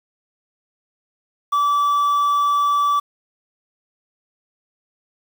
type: tone with quantisation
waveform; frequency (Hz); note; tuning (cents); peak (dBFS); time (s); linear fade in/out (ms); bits
triangle; 1156; D6; -28; -13; 1.52-3; 10; 7
effects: none